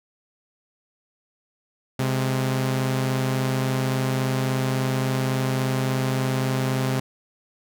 sawtooth tone pair together, 130.81 / 208 Hz, C3 / G#3, 0 / +3 cents, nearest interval minor sixth, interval 803 cents, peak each -18 / -26 dBFS, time 1.99-7 s, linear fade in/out 5 ms, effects none

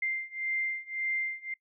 sine beating tone pair, 2093 / 2094.8 Hz, C7 / C7, 0 / +1 cents, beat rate 1.8 Hz, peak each -34 / -33 dBFS, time 0.02-1.54 s, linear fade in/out 5 ms, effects noise-tail reverb RT60 0.1 s tail -22 dB re dry

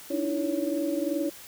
sine tone cluster, 289.7 / 310.2 / 332.8 / 561 Hz, D4 / D#4 / E4 / C#5, -24 / -5 / +17 / +21 cents, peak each -31 dBFS, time 0.1-1.3 s, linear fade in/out 10 ms, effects white hiss -46 dBFS RMS until 1.47 s

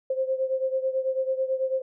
sine beating tone pair, 523.3 / 532.4 Hz, C5 / C5, 0 / +30 cents, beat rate 9.1 Hz, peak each -25 / -29 dBFS, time 0.1-1.82 s, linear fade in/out 5 ms, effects none

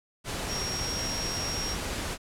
sine tone in noise, 5590 Hz, F8, 1 cent sharp, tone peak -32 dBFS, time 0.47-1.77 s, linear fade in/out 50 ms, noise pink, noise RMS -33 dBFS, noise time 0.24-2.18 s, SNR -2 dB, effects low-pass 10000 Hz 12 dB/octave

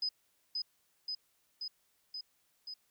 sine tone with echo, 5020 Hz, D#8, 15 cents sharp, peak -31 dBFS, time 0.02-0.09 s, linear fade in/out 5 ms, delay 530 ms, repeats 5, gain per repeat -2 dB, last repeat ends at 2.74 s, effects white hiss -74 dBFS RMS until 2.9 s

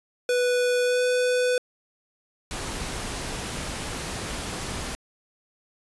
square tone with pitch glide, 493.4 to 498 Hz, B4 to B4, -2 to +14 cents, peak -21 dBFS, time 0.29-1.58 s, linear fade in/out 2 ms, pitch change +16 cents, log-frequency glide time 0.84-1.02 s
pink noise, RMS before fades -32 dBFS, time 2.51-4.95 s, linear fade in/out 0 ms
effects resampled to 24000 Hz

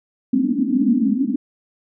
pink band-pass noise, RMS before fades -18 dBFS, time 0.33-1.36 s, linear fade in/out 5 ms, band 210 to 290 Hz, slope 96 dB/octave, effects none

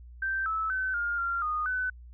sine tone with pitch steps, 1561 / 1306 / 1525 / 1413 / 1383 / 1232 / 1506 Hz, G6 / E6 / G6 / F6 / F6 / D#6 / F#6, -8 / -17 / -48 / +20 / -17 / -17 / +30 cents, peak -27 dBFS, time 0.22-1.9 s, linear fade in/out 5 ms, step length 240 ms, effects added 60 Hz sine -45 dBFS peak until 2.13 s

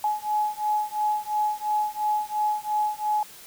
sine beating tone pair, 844 / 846.9 Hz, G#5 / G#5, +28 / +34 cents, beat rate 2.9 Hz, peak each -26 dBFS, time 0.04-3.23 s, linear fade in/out 2 ms, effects white hiss -46 dBFS RMS until 3.46 s

